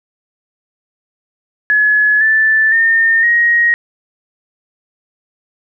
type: tone with pitch steps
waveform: sine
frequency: 1700 / 1758.9 / 1819.9 / 1883 Hz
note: G#6 / A6 / A#6 / A#6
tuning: +40 / -1 / -42 / +17 cents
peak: -8 dBFS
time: 1.7-3.74 s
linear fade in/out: 0 ms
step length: 510 ms
effects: none